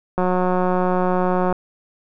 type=click train; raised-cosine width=1 ms; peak=-7 dBFS; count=246; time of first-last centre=0.18-1.526 s; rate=182 Hz; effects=none